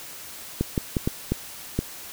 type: clicks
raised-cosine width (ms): 3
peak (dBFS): -9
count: 6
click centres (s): 0.61 / 0.778 / 0.968 / 1.075 / 1.32 / 1.79
effects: white hiss -40 dBFS RMS until 2.12 s